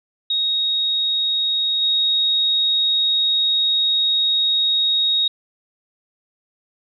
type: tone with level steps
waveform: sine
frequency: 3760 Hz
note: A#7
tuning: 14 cents sharp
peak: -17 / -15 dBFS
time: 0.3-5.28 s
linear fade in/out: 5 ms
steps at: 1.81 s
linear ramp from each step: 20 ms
effects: none